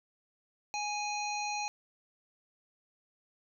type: harmonic tone with a mistuned harmonic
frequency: 830.6 Hz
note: G#5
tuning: in tune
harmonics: 1 / 3 / 5 / 7 / 8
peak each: -35 / -38 / -42 / -46 / -45 dBFS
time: 0.74-1.68 s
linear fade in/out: 0 ms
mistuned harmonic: 8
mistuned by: -21 cents
effects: none